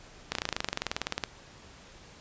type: slowing click train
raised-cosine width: 0.2 ms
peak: -11 dBFS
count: 22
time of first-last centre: 0.32-1.238 s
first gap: 32 ms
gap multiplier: 1.03
effects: pink hiss -52 dBFS RMS until 2.2 s + resampled to 16000 Hz